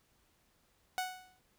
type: tone with exponential decay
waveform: sawtooth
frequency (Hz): 740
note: F#5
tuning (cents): 0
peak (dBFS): -27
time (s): 0.98-1.39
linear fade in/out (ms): 0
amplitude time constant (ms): 88
effects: pink hiss -72 dBFS RMS until 1.58 s